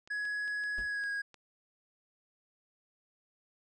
clicks, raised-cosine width 0.2 ms, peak -36 dBFS, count 6, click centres 0.075 / 0.253 / 0.479 / 0.638 / 1.038 / 1.343 s
triangle tone with pitch glide, 1678 to 1644.4 Hz, G#6 to G#6, +17 to -18 cents, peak -31 dBFS, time 0.1-1.22 s, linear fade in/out 10 ms, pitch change -35 cents, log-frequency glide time 0.84-1.08 s
brown noise with exponential decay, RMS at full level -38 dBFS, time 0.78-0.92 s, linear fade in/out 1 ms, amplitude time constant 30 ms
effects resampled to 24000 Hz

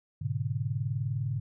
sine chord, G# diminished, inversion none, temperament equal with one note detuned, 103.83 / 123.47 / 143.48 Hz, G#2 / B2 / D3, 0 / 0 / -40 cents, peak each -33 dBFS, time 0.21-1.4 s, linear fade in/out 10 ms, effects none

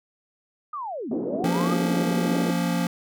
sine linear two-way sweep, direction down then up, 1252 to 206 to 1252 Hz, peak -29 dBFS, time 0.73-1.74 s, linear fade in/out 5 ms, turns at 1.1 s
pink band-pass noise, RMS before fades -29 dBFS, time 1.11-2.51 s, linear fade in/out 5 ms, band 230 to 490 Hz, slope 24 dB/octave
square chord, Bb minor, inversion second, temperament just, 174.81 / 233.1 / 279.7 Hz, F3 / Bb3 / Db4, +2 / 0 / +16 cents, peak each -25 / -29 / -30 dBFS, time 1.44-2.87 s, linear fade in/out 2 ms
effects none

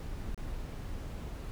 brown noise with dropouts, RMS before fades -39 dBFS, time 0-1.51 s, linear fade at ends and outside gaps 0 ms, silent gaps 0.345-0.377 s, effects none

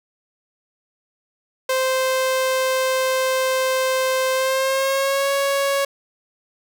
sawtooth tone with pitch glide, 521 to 555.2 Hz, C5 to C#5, -7 to +3 cents, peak -14 dBFS, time 1.69-5.85 s, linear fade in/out 5 ms, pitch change +110 cents, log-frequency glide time 4.33-5.31 s, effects none

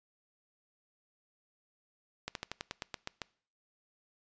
slowing click train, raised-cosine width 0.2 ms, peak -19 dBFS, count 10, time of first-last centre 2.28-3.218 s, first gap 72 ms, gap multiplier 1.09, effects noise-tail reverb RT60 0.5 s tail -23 dB re dry + resampled to 16000 Hz

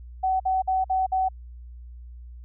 sine tone bursts, 755 Hz, F#5, 35 cents sharp, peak -20 dBFS, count 5, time 0.23-1.288 s, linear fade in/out 10 ms, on 170 ms, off 52 ms, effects added 60 Hz sine -39 dBFS peak until 2.44 s

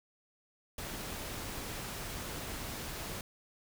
pink noise, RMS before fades -41 dBFS, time 0.78-3.21 s, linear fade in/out 2 ms, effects none

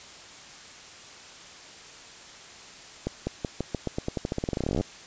accelerating click train, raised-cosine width 2 ms, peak -14 dBFS, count 28, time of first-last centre 3.07-4.81 s, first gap 200 ms, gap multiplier 0.89, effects white hiss -46 dBFS RMS until 5.06 s + resampled to 16000 Hz

